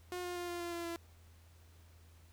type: tone with pitch steps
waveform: sawtooth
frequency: 358.7 / 355.2 / 351.7 / 348.3 / 344.9 / 341.5 / 338.2 Hz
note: F4 / F4 / F4 / F4 / F4 / F4 / E4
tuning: +46 / +29 / +12 / -5 / -22 / -39 / +44 cents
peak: -35 dBFS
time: 0.12-0.96 s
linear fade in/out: 0 ms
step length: 120 ms
effects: added 83 Hz sine -58 dBFS peak until 2.32 s + pink hiss -67 dBFS RMS until 2.32 s